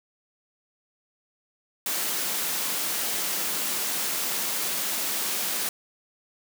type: high-pass noise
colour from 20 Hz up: white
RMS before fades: -28 dBFS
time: 1.86-5.69 s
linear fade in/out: 2 ms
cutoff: 150 Hz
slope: 96 dB/octave
effects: none

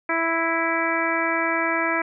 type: harmonic tone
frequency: 330 Hz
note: E4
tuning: 2 cents sharp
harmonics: 1 / 2 / 3 / 4 / 5 / 6 / 7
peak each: -28 / -28 / -28 / -28 / -28 / -28 / -28 dBFS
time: 0.09-2.02 s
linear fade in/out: 5 ms
effects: none

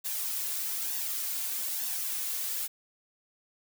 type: noise with flanger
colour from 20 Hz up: blue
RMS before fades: -33 dBFS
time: 0.04-2.68 s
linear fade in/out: 20 ms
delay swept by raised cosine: 1.1 to 2.9 ms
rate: 1.1 Hz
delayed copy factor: +0.5
effects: none

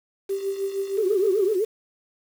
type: tone with tremolo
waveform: sine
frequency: 392 Hz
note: G4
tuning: in tune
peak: -21 dBFS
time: 0.29-1.56 s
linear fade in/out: 10 ms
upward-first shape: triangle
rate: 6.4 Hz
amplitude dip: 75%
type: tone with vibrato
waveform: sine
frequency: 400 Hz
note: G4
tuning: 35 cents sharp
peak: -19 dBFS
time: 0.97-1.65 s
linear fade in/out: 10 ms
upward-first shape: sine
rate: 7.9 Hz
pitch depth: 190 cents each way
effects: tanh soft clip ceiling -10 dBFS + 7-bit

